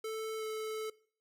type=tone with pitch glide; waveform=square; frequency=440 to 435.7 Hz; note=A4 to A4; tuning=0 to -17 cents; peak=-37 dBFS; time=0.04-0.9 s; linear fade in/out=5 ms; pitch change=-17 cents; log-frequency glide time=0.38-0.43 s; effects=noise-tail reverb RT60 0.5 s tail -22 dB re dry